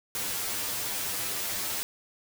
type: noise with comb filter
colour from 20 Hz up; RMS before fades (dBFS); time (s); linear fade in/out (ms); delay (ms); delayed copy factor
white; -32; 0.15-1.83; 0; 10; +0.75
effects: none